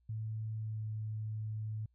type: tone with pitch glide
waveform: sine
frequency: 109.7 to 108.38 Hz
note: A2 to A2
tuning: -5 to -26 cents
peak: -36 dBFS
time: 0.09-1.86 s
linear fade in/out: 5 ms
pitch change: -21 cents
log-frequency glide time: 0.54-0.86 s
effects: added 60 Hz sine -69 dBFS peak until 1.94 s